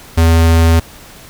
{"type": "tone", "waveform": "square", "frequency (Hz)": 82.41, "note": "E2", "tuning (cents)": 0, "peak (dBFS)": -7, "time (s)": [0.17, 0.8], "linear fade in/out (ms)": 10, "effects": ["pink hiss -37 dBFS RMS until 1.29 s"]}